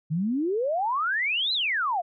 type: exponential two-way sweep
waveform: sine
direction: up then down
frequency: 147.5 to 4133 to 656 Hz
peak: -23 dBFS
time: 0.1-2.02 s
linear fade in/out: 20 ms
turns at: 1.53 s
effects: none